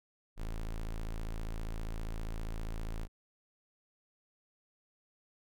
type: tone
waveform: square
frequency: 27.5 Hz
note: A0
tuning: in tune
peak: -36 dBFS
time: 0.36-3.08 s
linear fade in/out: 50 ms
effects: none